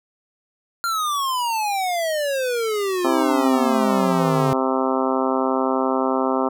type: exponential sweep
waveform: square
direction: down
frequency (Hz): 1396.9 to 138.59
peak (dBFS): -21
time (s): 0.84-4.53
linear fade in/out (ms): 0
type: harmonic tone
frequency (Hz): 131.5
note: C3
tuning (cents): +9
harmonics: 2 / 3 / 4 / 5 / 6 / 7 / 8 / 9 / 10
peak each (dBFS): -23 / -25 / -26 / -27 / -28 / -28 / -29 / -30 / -30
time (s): 3.04-6.49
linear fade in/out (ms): 10
effects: none